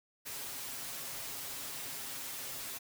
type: noise with comb filter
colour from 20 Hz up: white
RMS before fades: -42 dBFS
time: 0.25-2.79 s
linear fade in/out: 20 ms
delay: 7.4 ms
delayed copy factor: +0.65
effects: none